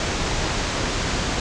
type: low-pass noise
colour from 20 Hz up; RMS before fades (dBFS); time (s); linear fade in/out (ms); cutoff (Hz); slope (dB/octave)
pink; -24; 0-1.4; 2; 7400; 48
effects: none